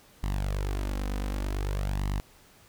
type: tone with flanger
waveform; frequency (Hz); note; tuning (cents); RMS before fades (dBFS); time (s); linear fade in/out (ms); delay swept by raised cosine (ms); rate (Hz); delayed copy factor
sawtooth; 49; G1; 0; -30; 0.23-2.2; 0; 1 to 4; 0.54; +0.65
effects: pink hiss -57 dBFS RMS until 2.68 s